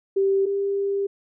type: tone pair in turn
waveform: sine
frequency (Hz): 390.6 / 397.4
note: G4 / G4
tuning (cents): -6 / +24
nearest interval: unison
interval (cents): 30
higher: second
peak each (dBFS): -17 / -21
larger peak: first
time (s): 0.16-0.46 / 0.46-1.07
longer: second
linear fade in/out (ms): 10
effects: none